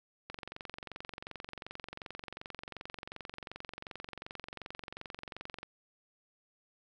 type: click train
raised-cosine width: 0.3 ms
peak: -26 dBFS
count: 122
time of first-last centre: 0.3-5.63 s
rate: 22.7 Hz
effects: none